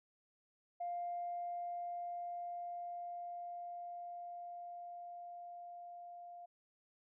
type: tone with level ramp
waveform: sine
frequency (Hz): 700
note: F5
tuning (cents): +4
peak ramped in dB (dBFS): -37 to -49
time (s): 0.8-6.46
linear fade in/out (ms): 10
effects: tanh soft clip ceiling -33 dBFS